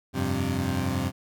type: chord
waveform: 20% pulse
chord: F suspended second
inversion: none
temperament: equal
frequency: 87.31 / 98 / 130.81 Hz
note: F2 / G2 / C3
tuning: 0 / 0 / 0 cents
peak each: -25 dBFS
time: 0.13-1.12 s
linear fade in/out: 50 ms
effects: none